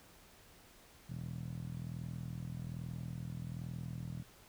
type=tone with band-pass filter; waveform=10% pulse; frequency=41.2 Hz; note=E1; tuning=in tune; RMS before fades=-43 dBFS; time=1.09-4.23 s; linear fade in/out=10 ms; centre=140 Hz; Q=3.4; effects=pink hiss -61 dBFS RMS until 4.48 s